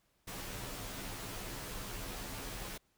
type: noise with comb filter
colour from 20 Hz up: pink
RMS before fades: -43 dBFS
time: 0.27-2.78 s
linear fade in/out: 10 ms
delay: 13 ms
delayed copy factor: -1
effects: pink hiss -75 dBFS RMS until 2.97 s